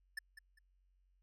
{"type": "tone with echo", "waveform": "square", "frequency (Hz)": 1760, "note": "A6", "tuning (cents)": 0, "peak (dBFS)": -39, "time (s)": [0.17, 0.19], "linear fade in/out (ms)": 5, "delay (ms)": 200, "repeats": 2, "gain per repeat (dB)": -12, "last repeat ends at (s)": 0.59, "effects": ["added 46 Hz sine -70 dBFS peak until 1.22 s", "low-pass 12000 Hz 12 dB/octave"]}